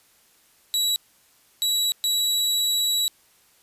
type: tone bursts at uneven times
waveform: sawtooth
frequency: 3905 Hz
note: B7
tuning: 20 cents flat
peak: -17 dBFS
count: 3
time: 0.74-0.96 / 1.62-1.92 / 2.04-3.08 s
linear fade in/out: 0 ms
effects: white hiss -59 dBFS RMS until 3.62 s + resampled to 32000 Hz